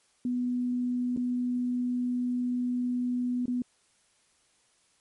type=tone with dropouts; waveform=sine; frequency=246.9 Hz; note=B3; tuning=in tune; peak=-26 dBFS; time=0.25-3.62 s; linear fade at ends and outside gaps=2 ms; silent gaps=1.164-1.173 / 3.457-3.48 s; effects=white hiss -67 dBFS RMS until 5 s + MP3 48 kbps